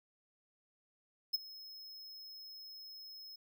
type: tone with ADSR envelope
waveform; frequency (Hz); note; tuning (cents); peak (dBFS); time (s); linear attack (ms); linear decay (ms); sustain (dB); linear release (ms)
square; 5170; E8; -34; -28; 1.33-3.36; 15; 20; -21; 7
effects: none